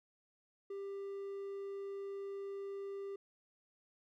triangle tone, 395.8 Hz, G4, 17 cents sharp, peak -39 dBFS, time 0.7-3.16 s, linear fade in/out 5 ms, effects none

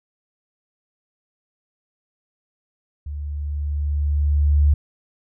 sine tone with level ramp, 73.1 Hz, D2, 7 cents flat, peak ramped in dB -27 to -11 dBFS, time 3.06-4.74 s, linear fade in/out 5 ms, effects none

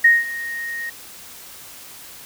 sine tone with ADSR envelope, 1864.7 Hz, A#6, in tune, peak -7 dBFS, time 0.04-0.9 s, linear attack 8 ms, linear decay 190 ms, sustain -18 dB, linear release 8 ms, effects white hiss -40 dBFS RMS until 2.25 s

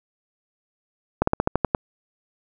slowing click train, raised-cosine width 1 ms, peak -4 dBFS, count 8, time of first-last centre 1.22-1.748 s, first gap 54 ms, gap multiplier 1.11, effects none

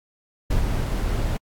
brown noise with ADSR envelope, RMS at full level -19 dBFS, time 0.5-1.37 s, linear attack 10 ms, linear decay 110 ms, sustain -4 dB, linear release 5 ms, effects AAC 64 kbps

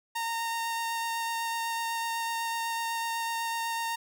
sawtooth tone with vibrato, 920 Hz, A#5, 23 cents flat, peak -26 dBFS, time 0.15-3.96 s, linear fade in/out 10 ms, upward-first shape sine, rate 8 Hz, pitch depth 10 cents each way, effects none

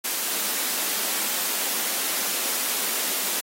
white high-pass noise, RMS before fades -26 dBFS, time 0.04-3.41 s, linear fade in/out 10 ms, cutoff 190 Hz, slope 96 dB/octave, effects AAC 48 kbps

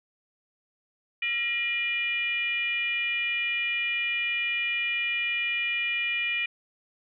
sine tone with frequency modulation, 2413 Hz, D7, 46 cents sharp, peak -25 dBFS, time 1.22-6.46 s, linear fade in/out 5 ms, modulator 521 Hz, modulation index 0.78, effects none

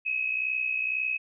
sine tone pair together, 2506 / 2568 Hz, D#7 / E7, +12 / -46 cents, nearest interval unison, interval 42 cents, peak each -32 / -27 dBFS, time 0.05-1.18 s, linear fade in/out 20 ms, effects none

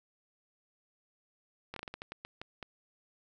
slowing click train, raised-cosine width 0.3 ms, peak -25 dBFS, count 11, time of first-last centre 1.74-2.628 s, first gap 23 ms, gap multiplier 1.28, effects none

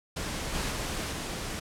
pink noise with level steps, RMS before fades -34 / -31 / -33 / -35 dBFS, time 0.16-1.6 s, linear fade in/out 10 ms, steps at 0.53 / 0.69 / 1.11 s, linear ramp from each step 20 ms, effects low-pass 10000 Hz 12 dB/octave

